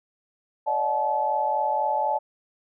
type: tone cluster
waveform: sine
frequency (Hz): 572 / 616 / 732 / 864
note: D5 / D#5 / F#5 / A5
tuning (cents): -46 / -17 / -19 / -32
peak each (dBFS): -30 / -30 / -31 / -23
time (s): 0.66-2.19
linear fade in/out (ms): 20
effects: none